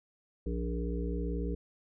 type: harmonic tone with a mistuned harmonic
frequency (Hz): 58.27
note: A#1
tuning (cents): 0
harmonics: 1 / 3 / 5 / 7 / 8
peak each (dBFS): -33 / -38 / -40 / -41 / -42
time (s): 0.46-1.55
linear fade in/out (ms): 5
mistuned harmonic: 1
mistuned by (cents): +54
effects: none